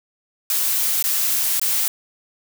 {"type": "noise with dropouts", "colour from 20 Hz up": "blue", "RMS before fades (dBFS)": -20, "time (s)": [0.5, 1.88], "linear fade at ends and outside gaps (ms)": 1, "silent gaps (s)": [[1.026, 1.04], [1.597, 1.615]], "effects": []}